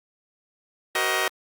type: chord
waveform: 10% pulse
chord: C half-diminished seventh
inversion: second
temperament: just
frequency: 376.7 / 470.9 / 523.3 / 627.9 Hz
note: Gb4 / Bb4 / C5 / Eb5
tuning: +31 / +18 / 0 / +16 cents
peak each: -19 / -21 / -24 / -19 dBFS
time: 0.95-1.28 s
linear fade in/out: 2 ms
effects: Opus 48 kbps